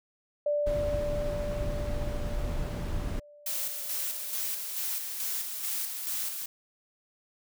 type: tone with exponential decay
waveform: sine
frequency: 587.3 Hz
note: D5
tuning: in tune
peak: -24 dBFS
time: 0.46-4.83 s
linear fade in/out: 5 ms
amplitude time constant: 950 ms
type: noise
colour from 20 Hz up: brown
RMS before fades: -32 dBFS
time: 0.66-3.2 s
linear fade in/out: 10 ms
type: noise with tremolo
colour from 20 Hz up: blue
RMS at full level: -32 dBFS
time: 3.46-6.46 s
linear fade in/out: 5 ms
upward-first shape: square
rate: 2.3 Hz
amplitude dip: 40%
effects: none